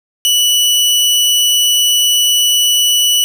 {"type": "tone", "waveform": "sawtooth", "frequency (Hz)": 2956, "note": "F#7", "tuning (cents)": -2, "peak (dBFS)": -6, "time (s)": [0.25, 3.24], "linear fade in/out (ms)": 0, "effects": []}